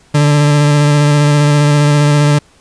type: tone with vibrato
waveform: 40% pulse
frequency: 146.83 Hz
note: D3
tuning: in tune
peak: -6 dBFS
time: 0.14-2.39 s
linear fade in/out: 10 ms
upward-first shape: square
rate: 15 Hz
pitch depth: 15 cents each way
effects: pink hiss -48 dBFS RMS until 2.6 s + resampled to 22050 Hz